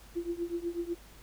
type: tone with tremolo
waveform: sine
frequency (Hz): 343.3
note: F4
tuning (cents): -30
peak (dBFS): -28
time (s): 0.15-0.95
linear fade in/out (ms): 20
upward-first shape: triangle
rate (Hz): 8.1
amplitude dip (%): 95
effects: added 50 Hz sine -53 dBFS peak until 1.22 s + pink hiss -56 dBFS RMS until 1.22 s